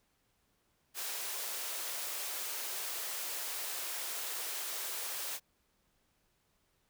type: high-pass noise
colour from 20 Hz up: white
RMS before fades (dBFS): -39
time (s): 0.94-5.4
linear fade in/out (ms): 50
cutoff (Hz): 380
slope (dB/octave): 24
effects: pink hiss -75 dBFS RMS until 6.89 s